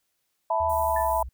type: chord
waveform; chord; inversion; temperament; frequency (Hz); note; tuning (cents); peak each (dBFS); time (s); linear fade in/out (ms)
sine; E suspended fourth; none; equal; 659.3 / 880 / 987.8; E5 / A5 / B5; 0 / 0 / 0; -26; 0.5-1.23; 5
type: linear sweep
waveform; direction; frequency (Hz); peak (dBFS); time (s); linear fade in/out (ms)
sine; down; 82.41 to 61.7; -34; 0.6-1.29; 5
type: high-pass noise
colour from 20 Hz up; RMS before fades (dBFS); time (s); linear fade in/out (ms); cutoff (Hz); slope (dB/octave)
pink; -41; 0.69-1.23; 10; 9700; 24
type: tone with exponential decay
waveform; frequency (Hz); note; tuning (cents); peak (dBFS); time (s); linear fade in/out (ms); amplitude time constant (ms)
sine; 1758; A6; -2; -30; 0.96-1.15; 5; 40
effects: white hiss -75 dBFS RMS until 1.33 s